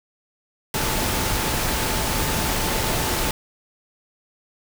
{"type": "tone in noise", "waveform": "sine", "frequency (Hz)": 880, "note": "A5", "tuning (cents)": 0, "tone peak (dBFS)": -33, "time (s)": [0.74, 3.31], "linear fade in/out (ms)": 2, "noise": "pink", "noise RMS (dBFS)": -23, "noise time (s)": [0.74, 3.31], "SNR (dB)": -13, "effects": []}